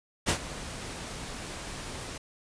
pink noise with ADSR envelope, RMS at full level -23 dBFS, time 0.26-2.18 s, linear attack 31 ms, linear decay 82 ms, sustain -16 dB, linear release 6 ms, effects resampled to 22050 Hz

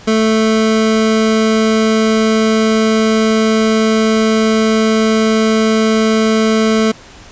25% pulse tone, 220 Hz, A3, in tune, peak -6 dBFS, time 0.07-6.92 s, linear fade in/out 10 ms, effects pink hiss -38 dBFS RMS until 7.31 s + resampled to 16000 Hz

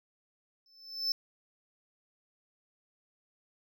triangle tone with exponential growth, 5274 Hz, E8, in tune, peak -24 dBFS, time 0.66-1.12 s, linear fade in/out 1 ms, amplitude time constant 100 ms, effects none

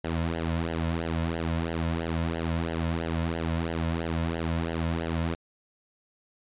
sawtooth tone with flanger, 82.6 Hz, E2, 4 cents sharp, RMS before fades -29 dBFS, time 0.04-5.35 s, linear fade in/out 5 ms, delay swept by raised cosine 0.82 to 2.62 ms, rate 3 Hz, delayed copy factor -0.85, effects resampled to 8000 Hz

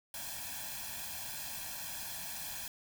white noise with comb filter, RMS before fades -42 dBFS, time 0.14-2.68 s, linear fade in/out 2 ms, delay 1.2 ms, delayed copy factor +1, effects none

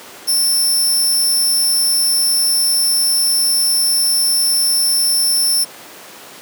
15% pulse tone, 5370 Hz, E8, 31 cents sharp, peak -7 dBFS, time 0.27-5.65 s, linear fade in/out 20 ms, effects pink hiss -36 dBFS RMS until 6.41 s + high-pass 300 Hz 12 dB/octave

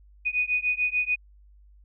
sine beating tone pair, 2478 / 2484.8 Hz, D#7 / D#7, -8 / -3 cents, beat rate 6.8 Hz, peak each -26 dBFS, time 0.25-1.16 s, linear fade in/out 20 ms, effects added 50 Hz sine -51 dBFS peak until 1.84 s

